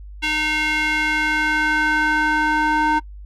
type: tone with band-pass filter sweep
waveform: square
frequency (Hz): 306.4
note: D#4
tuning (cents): -27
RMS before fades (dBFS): -19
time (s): 0.22-3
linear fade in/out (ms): 20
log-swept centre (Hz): 2600 to 1100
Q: 2.5
effects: noise-tail reverb RT60 0.1 s tail -26 dB re dry + added 50 Hz sine -34 dBFS peak until 3.25 s